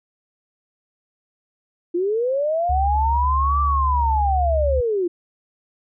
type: linear two-way sweep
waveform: sine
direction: up then down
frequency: 335.8 to 1177 to 335.8 Hz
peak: -18 dBFS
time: 1.94-5.08 s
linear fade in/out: 10 ms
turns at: 3.61 s
type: tone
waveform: sine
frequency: 70.4 Hz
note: C#2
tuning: 27 cents sharp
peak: -19 dBFS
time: 2.69-4.81 s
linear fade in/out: 10 ms
effects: none